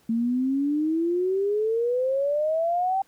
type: exponential sweep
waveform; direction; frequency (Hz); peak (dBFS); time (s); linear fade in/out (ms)
sine; up; 224.1 to 784; -21; 0.09-3.02; 5
effects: pink hiss -61 dBFS RMS until 3.07 s + high-pass 60 Hz 12 dB/octave